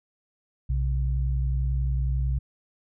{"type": "tone pair together", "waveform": "sine", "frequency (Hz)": [61.74, 132.76], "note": ["B1", "C3"], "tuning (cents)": [0, 26], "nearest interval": "octave + minor second", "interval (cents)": 1326, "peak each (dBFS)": [-23, -29], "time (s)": [0.69, 2.39], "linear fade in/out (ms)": 10, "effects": []}